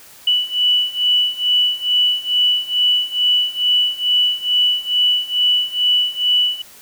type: beating tone pair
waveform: sine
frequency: 2960 / 2962.3 Hz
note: F#7 / F#7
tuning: 0 / +1 cents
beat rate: 2.3 Hz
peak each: -18 / -16 dBFS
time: 0.27-6.62 s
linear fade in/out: 5 ms
effects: white hiss -43 dBFS RMS until 6.81 s